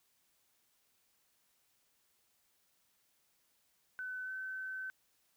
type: tone with pitch glide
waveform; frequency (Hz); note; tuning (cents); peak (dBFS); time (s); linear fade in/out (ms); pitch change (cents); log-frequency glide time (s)
sine; 1510 to 1529.3; F#6 to G6; +35 to -43; -39; 3.99-4.9; 0; +22; 4.24-4.31
effects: white hiss -75 dBFS RMS until 5.36 s